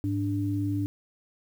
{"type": "tone pair together", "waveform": "sine", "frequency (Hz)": [103.83, 293], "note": ["G#2", "D4"], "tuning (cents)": [0, -4], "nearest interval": "octave + tritone", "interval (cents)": 1796, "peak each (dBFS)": -28, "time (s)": [0.04, 0.86], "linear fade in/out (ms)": 0, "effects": ["9-bit"]}